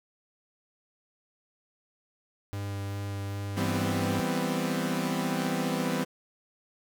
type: tone with vibrato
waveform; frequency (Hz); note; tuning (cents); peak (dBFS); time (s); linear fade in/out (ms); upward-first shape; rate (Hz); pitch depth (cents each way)
45% pulse; 100; G2; +35; -32; 2.53-4.2; 0; sine; 2.5; 10
type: chord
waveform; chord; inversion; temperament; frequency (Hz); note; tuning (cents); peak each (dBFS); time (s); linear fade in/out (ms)
sawtooth; C major seventh; first; equal; 164.81 / 196 / 246.9 / 261.6; E3 / G3 / B3 / C4; 0 / 0 / 0 / 0; -29; 3.56-6.05; 20
effects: none